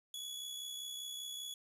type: tone with amplitude modulation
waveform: sawtooth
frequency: 3389 Hz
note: G#7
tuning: 34 cents sharp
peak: -37 dBFS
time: 0.14-1.54 s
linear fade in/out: 2 ms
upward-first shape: sine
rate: 65.1 Hz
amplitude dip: 45%
effects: resampled to 32000 Hz + 12-bit